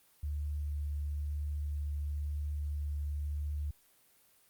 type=tone with vibrato; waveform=sine; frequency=73.42 Hz; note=D2; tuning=in tune; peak=-33 dBFS; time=0.23-3.71 s; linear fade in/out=5 ms; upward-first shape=triangle; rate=1 Hz; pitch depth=9 cents each way; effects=white hiss -66 dBFS RMS until 4.49 s + Opus 32 kbps